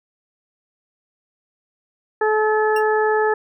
harmonic tone, 430.7 Hz, A4, 37 cents flat, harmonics 1 / 2 / 3 / 4, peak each -17 / -21 / -27 / -24 dBFS, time 2.21-3.34 s, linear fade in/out 5 ms
sawtooth tone with exponential decay, 2773 Hz, F7, 13 cents flat, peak -24 dBFS, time 2.76-2.84 s, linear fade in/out 5 ms, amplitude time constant 17 ms
effects none

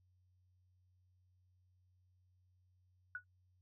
sine tone with exponential decay, 1469 Hz, F#6, 13 cents flat, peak -37 dBFS, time 3.15-3.24 s, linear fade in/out 2 ms, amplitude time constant 19 ms, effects noise-tail reverb RT60 0.1 s tail -25 dB re dry + added 91 Hz sine -70 dBFS peak until 3.61 s

